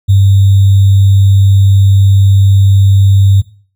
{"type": "tone with sample-and-hold", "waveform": "sine", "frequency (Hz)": 98, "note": "G2", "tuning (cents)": 0, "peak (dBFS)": -3, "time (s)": [0.08, 3.42], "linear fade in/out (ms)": 20, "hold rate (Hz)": 3675, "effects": ["noise-tail reverb RT60 0.4 s tail -17 dB re dry"]}